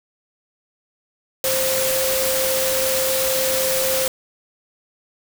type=tone in noise; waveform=sine; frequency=525 Hz; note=C5; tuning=6 cents sharp; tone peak=-21 dBFS; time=1.44-4.08 s; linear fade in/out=2 ms; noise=white; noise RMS=-22 dBFS; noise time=1.44-4.08 s; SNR=-2 dB; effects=none